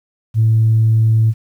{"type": "tone", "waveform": "sine", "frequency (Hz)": 111.3, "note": "A2", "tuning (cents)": 20, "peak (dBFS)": -8, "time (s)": [0.34, 1.34], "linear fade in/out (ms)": 50, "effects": ["tanh soft clip ceiling -5 dBFS", "8-bit"]}